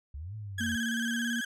sine exponential two-way sweep, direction up then down, 65.4 to 110 to 84.1 Hz, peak -37 dBFS, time 0.14-0.76 s, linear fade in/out 5 ms, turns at 0.35 s
35% pulse tone with vibrato, 1611 Hz, G6, 47 cents sharp, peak -30 dBFS, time 0.58-1.45 s, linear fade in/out 5 ms, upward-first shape square, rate 18 Hz, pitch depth 58 cents each way
sine tone with pitch glide, 230 to 234.4 Hz, A#3 to A#3, -23 to +10 cents, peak -31 dBFS, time 0.6-1.41 s, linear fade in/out 10 ms, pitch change +33 cents, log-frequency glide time 0.86-1.23 s
effects low-pass 11000 Hz 12 dB/octave

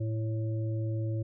harmonic tone, 110.7 Hz, A2, 11 cents sharp, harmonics 1 / 3 / 5, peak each -29 / -39 / -43 dBFS, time 0-1.23 s, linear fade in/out 10 ms, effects none

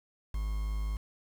triangle tone with quantisation, 52.2 Hz, G#1, 10 cents sharp, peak -28 dBFS, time 0.34-0.97 s, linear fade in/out 5 ms, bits 8, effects none

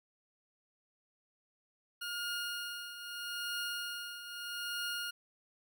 20% pulse tone with tremolo, 1423 Hz, F6, 32 cents sharp, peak -30 dBFS, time 2.01-5.11 s, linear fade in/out 10 ms, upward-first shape triangle, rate 0.79 Hz, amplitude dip 70%, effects none

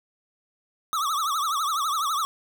square tone with vibrato, 1215 Hz, D#6, 42 cents flat, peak -24 dBFS, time 0.93-2.25 s, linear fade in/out 0 ms, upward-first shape triangle, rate 12 Hz, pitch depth 190 cents each way, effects none

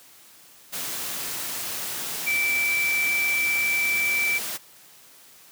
sine tone in noise, 2327 Hz, D7, 17 cents flat, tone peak -21 dBFS, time 2.26-4.39 s, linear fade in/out 20 ms, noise white, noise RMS -31 dBFS, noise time 0.72-4.58 s, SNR +7 dB, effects white hiss -51 dBFS RMS until 5.51 s + high-pass 100 Hz 12 dB/octave

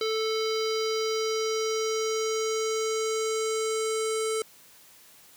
square tone with low-pass filter sweep, 440 Hz, A4, in tune, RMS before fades -28 dBFS, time 0.01-4.42 s, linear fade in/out 2 ms, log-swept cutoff 4400 to 8700 Hz, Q 3.7, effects white hiss -54 dBFS RMS until 5.36 s + high-pass 60 Hz 12 dB/octave

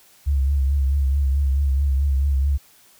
sine tone with vibrato, 69 Hz, C#2, 7 cents flat, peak -16 dBFS, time 0.26-2.58 s, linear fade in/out 20 ms, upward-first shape triangle, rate 4.6 Hz, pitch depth 74 cents each way, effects white hiss -53 dBFS RMS until 2.99 s

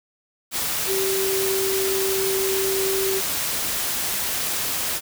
sine tone in noise, 385.9 Hz, G4, 27 cents flat, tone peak -22 dBFS, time 0.86-3.22 s, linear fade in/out 50 ms, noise white, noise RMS -25 dBFS, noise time 0.51-5.01 s, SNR 0 dB, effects none

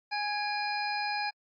harmonic tone with a mistuned harmonic, 830 Hz, G#5, 1 cent flat, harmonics 1 / 2 / 3 / 5 / 6, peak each -32 / -37 / -37 / -41 / -39 dBFS, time 0.11-1.31 s, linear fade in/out 20 ms, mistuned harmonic 3, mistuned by -55 cents, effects AAC 48 kbps

